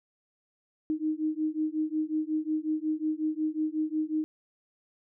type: beating tone pair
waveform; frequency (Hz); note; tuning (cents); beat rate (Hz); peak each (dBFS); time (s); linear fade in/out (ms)
sine; 308 / 313.5; D#4 / D#4; -17 / +13; 5.5; -30; 0.9-4.24; 0
effects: none